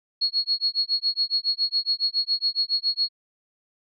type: tone with tremolo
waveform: sine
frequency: 4326 Hz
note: C#8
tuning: 43 cents flat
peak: -18 dBFS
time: 0.21-3.09 s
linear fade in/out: 10 ms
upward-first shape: sine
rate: 7.2 Hz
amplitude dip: 100%
effects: none